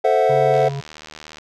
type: chord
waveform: triangle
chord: F# half-diminished seventh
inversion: first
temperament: equal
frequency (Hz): 440 / 523.3 / 659.3 / 740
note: A4 / C5 / E5 / F#5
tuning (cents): 0 / 0 / 0 / 0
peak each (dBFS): -17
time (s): 0.04-0.69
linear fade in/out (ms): 10
type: harmonic tone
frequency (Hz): 139.1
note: C#3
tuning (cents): +6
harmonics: 1 / 3 / 5 / 7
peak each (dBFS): -24 / -34 / -38 / -41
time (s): 0.29-0.81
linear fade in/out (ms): 10
type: click train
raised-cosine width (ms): 0.2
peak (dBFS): -19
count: 66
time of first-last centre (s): 0.54-1.384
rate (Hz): 77
effects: none